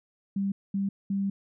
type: tone bursts at uneven times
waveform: sine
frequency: 197.1 Hz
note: G3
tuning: 10 cents sharp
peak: -25 dBFS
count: 3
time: 0.36-0.52 / 0.74-0.89 / 1.1-1.3 s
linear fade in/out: 5 ms
effects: none